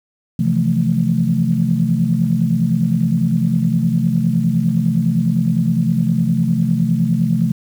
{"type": "chord", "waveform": "sine", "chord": "F major seventh", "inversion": "second", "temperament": "equal", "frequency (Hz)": [130.81, 164.81, 174.61, 220], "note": ["C3", "E3", "F3", "A3"], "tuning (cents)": [0, 0, 0, 0], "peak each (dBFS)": [-20, -18, -18, -18], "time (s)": [0.39, 7.52], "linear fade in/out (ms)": 5, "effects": ["tanh soft clip ceiling -2 dBFS", "7-bit"]}